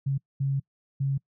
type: tone bursts at uneven times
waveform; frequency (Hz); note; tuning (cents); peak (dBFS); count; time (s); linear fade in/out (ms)
sine; 137.2; C#3; -17; -23; 3; 0.06-0.18 / 0.4-0.6 / 1-1.18; 10
effects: noise-tail reverb RT60 0.1 s tail -25 dB re dry